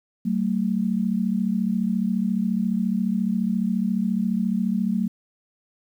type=tone pair together; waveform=sine; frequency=190.3 / 224.7 Hz; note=F#3 / A3; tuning=+49 / +37 cents; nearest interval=minor third; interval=288 cents; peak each=-23 dBFS; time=0.25-5.08 s; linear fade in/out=10 ms; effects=9-bit